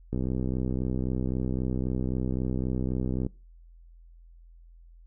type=click train; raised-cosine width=3 ms; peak=-17 dBFS; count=201; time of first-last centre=0.13-3.265 s; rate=63.8 Hz; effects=noise-tail reverb RT60 0.3 s tail -23 dB re dry + added 42 Hz sine -49 dBFS peak until 5.06 s